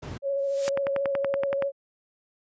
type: noise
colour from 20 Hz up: brown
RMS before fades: -31 dBFS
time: 0.02-0.18 s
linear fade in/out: 10 ms
type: tone with vibrato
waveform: sine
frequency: 554.4 Hz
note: C#5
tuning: in tune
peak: -24 dBFS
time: 0.22-1.72 s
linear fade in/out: 50 ms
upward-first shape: square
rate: 14 Hz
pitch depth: 16 cents each way
type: noise with exponential growth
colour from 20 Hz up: blue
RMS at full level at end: -26 dBFS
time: 0.38-0.69 s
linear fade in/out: 0 ms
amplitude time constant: 67 ms
type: click train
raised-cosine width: 0.5 ms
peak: -14 dBFS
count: 11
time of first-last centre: 0.68-1.623 s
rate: 10.6 Hz
effects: high-pass 100 Hz 12 dB/octave + resampled to 16000 Hz